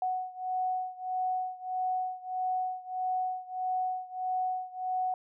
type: beating tone pair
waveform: sine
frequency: 740 / 741.6 Hz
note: F#5 / F#5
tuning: 0 / +4 cents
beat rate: 1.6 Hz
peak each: -32 / -34 dBFS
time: 0.02-5.14 s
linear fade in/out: 2 ms
effects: none